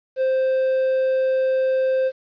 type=tone; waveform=triangle; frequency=523.3 Hz; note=C5; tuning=in tune; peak=-15 dBFS; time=0.16-2.12 s; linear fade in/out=50 ms; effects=resampled to 11025 Hz + 9-bit